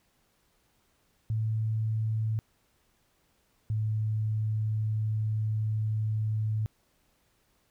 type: tone pair in turn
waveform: sine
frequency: 110 / 108.42 Hz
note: A2 / A2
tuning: 0 / -25 cents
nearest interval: unison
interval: 25 cents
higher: first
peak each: -26 dBFS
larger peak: neither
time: 1.3-2.39 / 3.7-6.66 s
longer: second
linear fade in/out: 0 ms
effects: pink hiss -70 dBFS RMS until 7.7 s